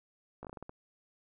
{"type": "slowing click train", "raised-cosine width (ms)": 1, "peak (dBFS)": -30, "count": 8, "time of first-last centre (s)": [0.43, 0.694], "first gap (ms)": 17, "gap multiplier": 1.26, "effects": []}